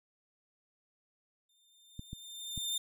sawtooth tone with exponential growth, 3606 Hz, A7, 42 cents sharp, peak -28 dBFS, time 1.49-2.78 s, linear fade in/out 5 ms, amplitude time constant 280 ms
clicks, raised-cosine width 5 ms, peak -29 dBFS, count 3, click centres 1.994 / 2.131 / 2.577 s
effects none

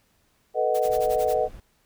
sine chord, B dominant seventh, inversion third, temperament equal with one note detuned, 440 / 493.9 / 622.3 / 743.8 Hz, A4 / B4 / D#5 / F#5, 0 / 0 / 0 / +9 cents, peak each -27 / -25 / -25 / -26 dBFS, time 0.54-1.49 s, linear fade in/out 50 ms
white noise with tremolo, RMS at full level -38 dBFS, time 0.74-1.35 s, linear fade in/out 10 ms, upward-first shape sine, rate 11 Hz, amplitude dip 100%
brown noise, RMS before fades -43 dBFS, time 0.85-1.6 s, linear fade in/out 2 ms
effects pink hiss -66 dBFS RMS until 1.85 s

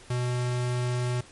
square tone, 123.47 Hz, B2, in tune, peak -26 dBFS, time 0.1-1.21 s, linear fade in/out 5 ms, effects pink hiss -51 dBFS RMS until 1.31 s + MP3 48 kbps

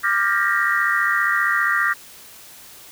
sine tone cluster, 1184 / 1397 / 1589 / 1837 / 1912 Hz, D6 / F6 / G6 / A#6 / A#6, +14 / 0 / +23 / -26 / +43 cents, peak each -23 dBFS, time 0.03-1.94 s, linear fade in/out 20 ms, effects white hiss -43 dBFS RMS until 2.91 s

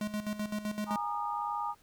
square tone with tremolo, 210.4 Hz, G#3, 23 cents sharp, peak -32 dBFS, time 0.01-0.96 s, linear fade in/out 2 ms, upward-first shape square, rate 7.8 Hz, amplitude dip 70%
sine chord, Ab suspended second, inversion none, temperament equal with one note detuned, 830.6 / 932.3 / 1223.8 Hz, Ab5 / Bb5 / Eb6, 0 / 0 / -29 cents, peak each -36 dBFS, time 0.86-1.75 s, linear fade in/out 50 ms
effects pink hiss -64 dBFS RMS until 1.82 s

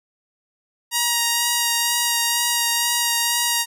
5% pulse tone with vibrato, 945 Hz, A#5, 23 cents sharp, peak -6 dBFS, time 0.91-3.66 s, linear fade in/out 50 ms, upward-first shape sine, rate 2.1 Hz, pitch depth 14 cents each way, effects none

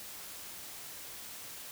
silence, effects white hiss -46 dBFS RMS until 1.71 s

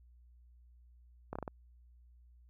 slowing click train, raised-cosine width 1 ms, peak -25 dBFS, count 5, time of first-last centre 1.33-1.478 s, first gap 25 ms, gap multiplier 1.27, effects added 60 Hz sine -58 dBFS peak until 2.49 s

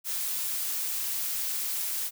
blue noise, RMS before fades -31 dBFS, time 0.04-2.11 s, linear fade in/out 50 ms, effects none

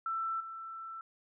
sine tone with level steps, 1333 Hz, E6, 19 cents sharp, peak -32 / -41 dBFS, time 0.06-1.01 s, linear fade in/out 2 ms, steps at 0.4 s, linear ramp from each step 5 ms, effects none

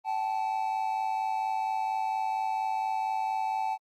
triangle tone pair together, 767 / 871.3 Hz, G5 / A5, -38 / -17 cents, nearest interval major second, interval 221 cents, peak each -29 / -28 dBFS, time 0.04-3.78 s, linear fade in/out 50 ms, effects Opus 32 kbps

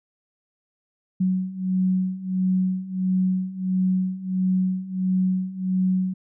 sine beating tone pair, 185 / 186.5 Hz, F#3 / F#3, 0 / +14 cents, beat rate 1.5 Hz, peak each -25 / -22 dBFS, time 1.2-6.14 s, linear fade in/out 10 ms, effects none

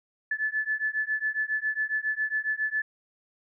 sine beating tone pair, 1731 / 1738.3 Hz, A6 / A6, -29 / -21 cents, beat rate 7.3 Hz, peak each -29 dBFS, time 0.31-2.82 s, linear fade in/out 5 ms, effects none

